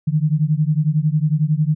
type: beating tone pair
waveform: sine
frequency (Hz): 148.4 / 159.4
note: D3 / D#3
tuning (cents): +18 / +42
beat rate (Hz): 11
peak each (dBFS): -17 / -18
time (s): 0.07-1.75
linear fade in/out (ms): 10
effects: none